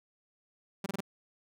sawtooth tone bursts, 195.7 Hz, G3, 3 cents flat, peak -28 dBFS, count 4, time 0.84-1.006 s, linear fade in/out 5 ms, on 22 ms, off 26 ms, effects none

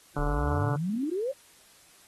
harmonic tone, 145.7 Hz, D3, 13 cents flat, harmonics 1 / 2 / 3 / 4 / 5 / 6 / 7 / 8 / 9 / 10, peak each -32 / -35 / -37 / -38 / -39 / -40 / -40 / -41 / -42 / -42 dBFS, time 0.16-0.76 s, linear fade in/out 5 ms
sine exponential sweep, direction up, 34.18 to 564 Hz, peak -27 dBFS, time 0.18-1.32 s, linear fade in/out 10 ms
effects white hiss -57 dBFS RMS until 2.07 s + AAC 32 kbps

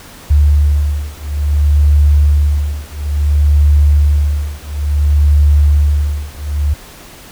sine beating tone pair, 73 / 73.58 Hz, D2 / D2, -10 / +4 cents, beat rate 0.58 Hz, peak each -11 dBFS, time 0.3-6.74 s, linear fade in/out 10 ms, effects pink hiss -36 dBFS RMS until 7.31 s

